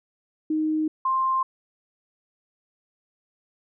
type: tone pair in turn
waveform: sine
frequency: 311.1 / 1051.9 Hz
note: D#4 / C6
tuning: 0 / +9 cents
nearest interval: octave + major sixth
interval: 2109 cents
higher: second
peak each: -21 / -20 dBFS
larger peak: second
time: 0.5-0.88 / 1.05-1.43 s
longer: neither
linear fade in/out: 5 ms
effects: none